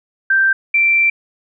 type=tone pair in turn; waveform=sine; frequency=1568 / 2349 Hz; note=G6 / D7; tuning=0 / 0 cents; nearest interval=perfect fifth; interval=700 cents; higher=second; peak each=-10 dBFS; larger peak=neither; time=0.3-0.53 / 0.74-1.1 s; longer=second; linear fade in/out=5 ms; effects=none